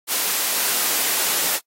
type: high-pass noise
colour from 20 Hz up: white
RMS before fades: -21 dBFS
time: 0.07-1.6 s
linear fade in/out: 50 ms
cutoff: 280 Hz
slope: 12 dB/octave
effects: noise-tail reverb RT60 0.1 s tail -23 dB re dry + AAC 48 kbps